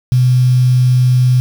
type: tone with quantisation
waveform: sine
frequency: 126.1 Hz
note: B2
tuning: 36 cents sharp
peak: -7 dBFS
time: 0.12-1.4 s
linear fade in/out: 0 ms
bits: 5
effects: none